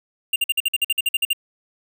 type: tone bursts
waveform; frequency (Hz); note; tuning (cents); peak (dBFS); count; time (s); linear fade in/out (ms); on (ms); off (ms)
square; 2794; F7; 0; -17; 13; 0.33-1.332; 5; 30; 51
effects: none